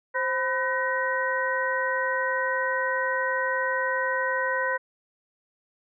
sine tone cluster, 523 / 1001 / 1514 / 1889 Hz, C5 / B5 / F#6 / A#6, -1 / +23 / +39 / +22 cents, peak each -29 dBFS, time 0.14-4.78 s, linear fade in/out 20 ms, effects none

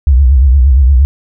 sine tone with vibrato, 66.2 Hz, C2, 21 cents sharp, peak -3 dBFS, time 0.07-1.05 s, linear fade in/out 0 ms, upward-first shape triangle, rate 8.6 Hz, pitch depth 190 cents each way, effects none

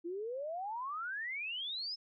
sine exponential sweep, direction up, 329.6 to 5274 Hz, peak -37 dBFS, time 0.04-1.96 s, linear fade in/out 20 ms, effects none

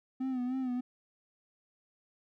triangle tone with vibrato, 254.9 Hz, C4, 45 cents flat, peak -29 dBFS, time 0.2-0.81 s, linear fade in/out 10 ms, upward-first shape sine, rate 3.3 Hz, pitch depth 62 cents each way, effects none

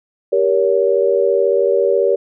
sine chord, G diminished, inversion none, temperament just, 392 / 470.4 / 564.5 Hz, G4 / Bb4 / Db5, 0 / +16 / +31 cents, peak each -16 dBFS, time 0.32-2.16 s, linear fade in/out 10 ms, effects none

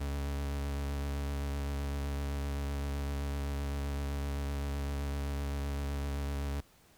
40% pulse tone with vibrato, 70.5 Hz, C#2, 30 cents sharp, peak -32 dBFS, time 0-6.61 s, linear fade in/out 10 ms, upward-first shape triangle, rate 7.8 Hz, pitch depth 22 cents each way, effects pink hiss -63 dBFS RMS until 6.97 s

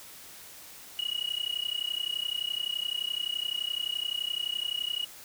triangle tone with amplitude modulation, 2900 Hz, F#7, 35 cents flat, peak -23 dBFS, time 0.99-5.05 s, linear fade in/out 0 ms, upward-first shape sine, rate 31.7 Hz, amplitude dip 100%, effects tanh soft clip ceiling -23 dBFS + white hiss -48 dBFS RMS until 5.24 s

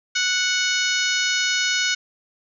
harmonic tone with a mistuned harmonic, 739 Hz, F#5, 2 cents flat, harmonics 2 / 3 / 4 / 5 / 6 / 7 / 8 / 9, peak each -24 / -26 / -27 / -28 / -29 / -29 / -30 / -31 dBFS, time 0.15-1.95 s, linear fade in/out 10 ms, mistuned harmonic 6, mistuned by -41 cents, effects none

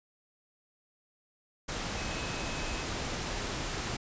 sine tone in noise, 2562 Hz, E7, 50 cents flat, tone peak -44 dBFS, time 1.97-2.84 s, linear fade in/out 10 ms, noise pink, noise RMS -35 dBFS, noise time 1.68-3.97 s, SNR -12 dB, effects resampled to 16000 Hz

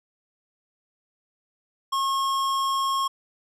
sine tone with hard clipping, 1084 Hz, C#6, 39 cents flat, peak -24 dBFS, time 1.92-3.08 s, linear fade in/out 10 ms, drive 15 dB, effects none

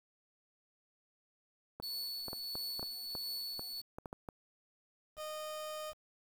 clicks, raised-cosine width 1 ms, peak -29 dBFS, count 12, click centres 1.8 / 2.283 / 2.331 / 2.554 / 2.795 / 2.829 / 3.152 / 3.594 / 3.985 / 4.058 / 4.129 / 4.288 s
45% pulse tone with tremolo, 4435 Hz, C#8, in tune, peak -37 dBFS, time 1.82-3.82 s, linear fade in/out 20 ms, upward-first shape sine, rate 1.5 Hz, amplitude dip 40%
30% pulse tone, 615 Hz, D#5, 20 cents flat, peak -37 dBFS, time 5.16-5.94 s, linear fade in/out 50 ms
effects 9-bit

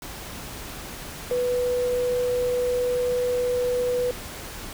sine tone in noise, 493.9 Hz, B4, in tune, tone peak -21 dBFS, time 1.31-4.11 s, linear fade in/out 2 ms, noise pink, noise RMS -37 dBFS, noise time 0.02-4.73 s, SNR +13 dB, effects none

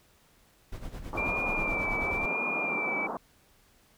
brown noise with tremolo, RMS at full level -35 dBFS, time 0.72-2.26 s, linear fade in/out 5 ms, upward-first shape sine, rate 9.3 Hz, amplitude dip 70%
white band-pass noise, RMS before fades -35 dBFS, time 1.13-3.17 s, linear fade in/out 2 ms, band 170 to 1200 Hz, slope 48 dB/octave
sine tone with vibrato, 2362 Hz, D7, 9 cents sharp, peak -29 dBFS, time 1.17-3.07 s, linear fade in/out 10 ms, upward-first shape sine, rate 0.95 Hz, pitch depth 46 cents each way
effects pink hiss -63 dBFS RMS until 3.97 s

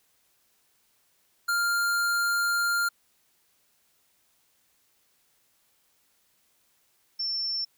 square / sine tone pair in turn, 1399 / 5390 Hz, F6 / E8, +3 / +38 cents, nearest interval octave + major seventh, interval 2335 cents, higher second, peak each -24 / -27 dBFS, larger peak first, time 1.48-2.89 / 7.19-7.65 s, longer first, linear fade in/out 10 ms, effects white hiss -68 dBFS RMS until 7.77 s

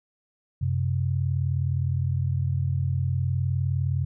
sine tone pair together, 92.8 / 132.4 Hz, F#2 / C3, +6 / +21 cents, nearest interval tritone, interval 615 cents, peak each -25 dBFS, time 0.61-4.05 s, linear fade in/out 10 ms, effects none

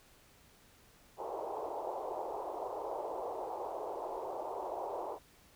white band-pass noise, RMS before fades -40 dBFS, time 1.17-5.19 s, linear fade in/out 50 ms, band 360 to 950 Hz, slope 48 dB/octave, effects pink hiss -63 dBFS RMS until 5.55 s

